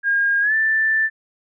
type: tone with pitch glide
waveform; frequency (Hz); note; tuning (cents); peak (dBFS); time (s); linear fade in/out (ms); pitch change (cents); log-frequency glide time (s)
sine; 1621 to 1767.7; G#6 to A6; -42 to +8; -15; 0.03-1.1; 50; +150; 0.41-0.54
effects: none